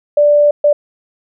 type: tone bursts at uneven times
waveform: sine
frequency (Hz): 587.3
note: D5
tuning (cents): 0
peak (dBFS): -6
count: 2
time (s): 0.17-0.51 / 0.64-0.73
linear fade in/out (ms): 5
effects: none